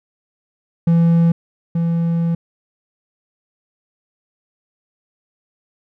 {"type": "tone pair in turn", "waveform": "triangle", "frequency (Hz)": [167.8, 167.8], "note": ["E3", "E3"], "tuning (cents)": [31, 31], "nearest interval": "unison", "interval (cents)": 0, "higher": "neither", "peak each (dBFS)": [-8, -13], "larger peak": "first", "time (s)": [[0.87, 1.32], [1.75, 2.35]], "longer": "second", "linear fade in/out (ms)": 5, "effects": []}